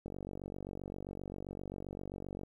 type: click train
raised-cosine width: 2 ms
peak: -29 dBFS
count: 114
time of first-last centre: 0.06-2.434 s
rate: 47.6 Hz
effects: 11-bit